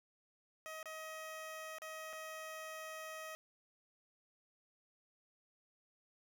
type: tone with dropouts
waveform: 15% pulse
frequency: 632 Hz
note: D#5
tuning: 27 cents sharp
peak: -39 dBFS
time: 0.66-3.35 s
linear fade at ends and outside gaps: 0 ms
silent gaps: 0.829-0.857 / 1.784-1.819 / 2.129-2.133 s
effects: none